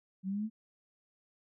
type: exponential sweep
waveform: sine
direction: up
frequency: 185 to 224.6 Hz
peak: -32 dBFS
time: 0.23-0.5 s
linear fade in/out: 50 ms
effects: none